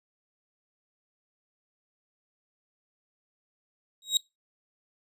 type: tone with exponential growth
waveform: 30% pulse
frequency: 3800 Hz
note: A#7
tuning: 33 cents sharp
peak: -15 dBFS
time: 4.02-4.17 s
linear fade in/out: 1 ms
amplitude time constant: 31 ms
effects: noise-tail reverb RT60 0.2 s tail -22 dB re dry + resampled to 32000 Hz